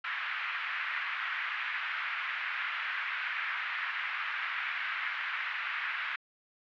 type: band-pass noise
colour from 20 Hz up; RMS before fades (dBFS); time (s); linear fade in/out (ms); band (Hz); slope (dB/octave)
white; -35; 0.04-6.16; 5; 1300 to 2300; 24
effects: low-pass 4000 Hz 12 dB/octave